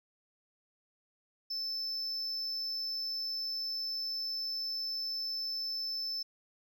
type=tone; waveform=sine; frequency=5274 Hz; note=E8; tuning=in tune; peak=-31 dBFS; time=1.5-6.23 s; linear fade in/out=10 ms; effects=tanh soft clip ceiling -33 dBFS + 11-bit